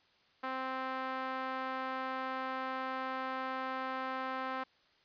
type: tone with band-pass filter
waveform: sawtooth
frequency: 261.4 Hz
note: C4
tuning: 1 cent flat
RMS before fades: -38 dBFS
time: 0.43-4.64 s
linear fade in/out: 10 ms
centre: 1200 Hz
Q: 1.5
effects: white hiss -68 dBFS RMS until 5.04 s + resampled to 11025 Hz